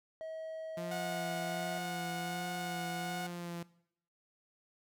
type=tone with pitch glide; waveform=triangle; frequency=640 to 647.1 Hz; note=D#5 to E5; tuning=+49 to -32 cents; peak=-38 dBFS; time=0.21-1.78 s; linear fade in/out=0 ms; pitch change=+19 cents; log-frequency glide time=1.06-1.31 s
type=tone with vibrato; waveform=sawtooth; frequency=172.7 Hz; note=F3; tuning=19 cents flat; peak=-36 dBFS; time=0.77-3.63 s; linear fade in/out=5 ms; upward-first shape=sine; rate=1.3 Hz; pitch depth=20 cents each way
type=tone; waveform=sawtooth; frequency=729 Hz; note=F#5; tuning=26 cents flat; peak=-35 dBFS; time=0.91-3.27 s; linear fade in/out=5 ms
effects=noise-tail reverb RT60 0.7 s tail -20 dB re dry